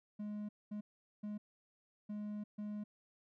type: tone bursts at uneven times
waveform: triangle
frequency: 209 Hz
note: G#3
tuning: 11 cents sharp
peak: -38 dBFS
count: 5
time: 0.19-0.49 / 0.71-0.81 / 1.23-1.38 / 2.09-2.44 / 2.58-2.84 s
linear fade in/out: 10 ms
effects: none